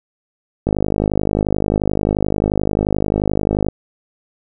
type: click train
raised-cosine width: 2 ms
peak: -3 dBFS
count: 156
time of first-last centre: 0.67-3.686 s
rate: 51.4 Hz
effects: none